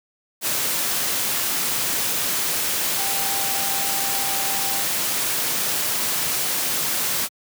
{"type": "tone in noise", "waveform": "sine", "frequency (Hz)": 787, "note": "G5", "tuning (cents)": 7, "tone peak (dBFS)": -31, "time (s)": [2.94, 4.85], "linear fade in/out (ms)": 50, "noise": "white", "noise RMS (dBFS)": -23, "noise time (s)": [0.41, 7.29], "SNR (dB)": -11, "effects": ["high-pass 100 Hz 12 dB/octave"]}